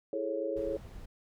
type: chord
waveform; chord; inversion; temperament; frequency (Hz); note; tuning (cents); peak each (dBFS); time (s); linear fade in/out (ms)
sine; A major seventh; second; just; 330 / 412.5 / 440 / 550; E4 / G#4 / A4 / C#5; +2 / -12 / 0 / -14; -38 / -38 / -38 / -34; 0.13-0.77; 2
type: noise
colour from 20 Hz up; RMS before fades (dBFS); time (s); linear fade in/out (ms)
brown; -46; 0.56-1.06; 10
effects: none